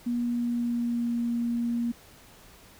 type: tone with pitch glide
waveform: sine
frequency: 240 to 236.1 Hz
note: B3 to A#3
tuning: -49 to +22 cents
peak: -25 dBFS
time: 0.06-1.92 s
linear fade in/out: 10 ms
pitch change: -29 cents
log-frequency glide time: 0.17-1.17 s
effects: pink hiss -53 dBFS RMS until 2.79 s